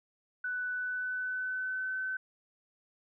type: tone with pitch glide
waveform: sine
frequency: 1491 to 1523.2 Hz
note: F#6 to F#6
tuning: +13 to +50 cents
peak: -32 dBFS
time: 0.44-2.17 s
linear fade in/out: 5 ms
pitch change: +37 cents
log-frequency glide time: 0.73-1.98 s
effects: none